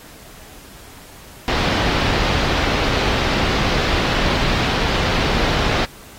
pink low-pass noise, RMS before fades -19 dBFS, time 1.48-5.85 s, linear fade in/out 0 ms, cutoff 4600 Hz, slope 24 dB/octave, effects pink hiss -42 dBFS RMS until 6.18 s + AAC 48 kbps

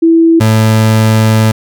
sine / 30% pulse tone pair in turn, 329.6 / 109.99 Hz, E4 / A2, 0 / 0 cents, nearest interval octave + perfect fifth, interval 1900 cents, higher first, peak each -3 dBFS, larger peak neither, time 0.02-0.4 / 0.4-1.52 s, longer second, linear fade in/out 10 ms, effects none

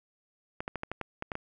clicks, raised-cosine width 0.5 ms, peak -19 dBFS, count 9, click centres 0.605 / 0.679 / 0.757 / 0.834 / 0.916 / 1.013 / 1.224 / 1.318 / 1.354 s, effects none

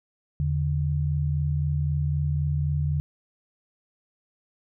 sine tone pair together, 81.7 / 145.57 Hz, E2 / D3, -15 / -15 cents, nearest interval minor seventh, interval 1000 cents, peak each -26 / -24 dBFS, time 0.4-3 s, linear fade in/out 0 ms, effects none

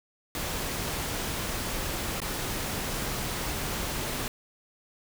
pink noise with dropouts, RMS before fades -32 dBFS, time 0.35-4.28 s, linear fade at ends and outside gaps 1 ms, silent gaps 2.202-2.217 s, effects none

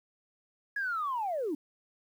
sine linear sweep, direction down, 1690 to 272.1 Hz, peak -29 dBFS, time 0.76-1.55 s, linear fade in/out 5 ms, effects tanh soft clip ceiling -25 dBFS + 10-bit

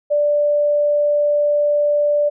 sine tone, 587.3 Hz, D5, in tune, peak -13 dBFS, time 0.1-2.3 s, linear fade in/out 20 ms, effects none

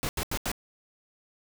pink noise bursts, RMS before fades -30 dBFS, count 4, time 0.03-0.516 s, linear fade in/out 0 ms, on 60 ms, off 82 ms, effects none

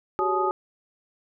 sine tone cluster, 375 / 402.5 / 560 / 858 / 1244 Hz, F#4 / G4 / C#5 / A5 / D#6, +23 / +46 / +18 / -44 / -1 cents, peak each -26 / -33 / -33 / -26 / -26 dBFS, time 0.19-0.51 s, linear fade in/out 0 ms, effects none

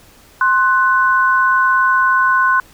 sine tone pair together, 1052.8 / 1492 Hz, C6 / F#6, +10 / +14 cents, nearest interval tritone, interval 604 cents, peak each -13 dBFS, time 0.41-2.6 s, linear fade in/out 2 ms, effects pink hiss -46 dBFS RMS until 2.73 s

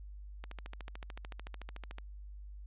click train, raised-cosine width 0.3 ms, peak -29 dBFS, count 22, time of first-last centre 0.44-1.984 s, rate 13.6 Hz, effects added 50 Hz sine -45 dBFS peak until 2.66 s + resampled to 8000 Hz

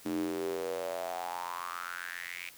square tone with high-pass filter sweep, 43.71 Hz, F1, 2 cents sharp, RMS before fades -37 dBFS, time 0.05-2.5 s, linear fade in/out 10 ms, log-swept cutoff 270 to 2400 Hz, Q 6.4, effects white hiss -54 dBFS RMS until 2.57 s

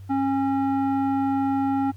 square tone with low-pass filter, 272.2 Hz, C#4, 31 cents flat, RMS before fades -23 dBFS, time 0.09-1.92 s, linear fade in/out 20 ms, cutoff 990 Hz, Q 1.9, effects added 97 Hz sine -38 dBFS peak until 1.96 s + pink hiss -60 dBFS RMS until 1.96 s

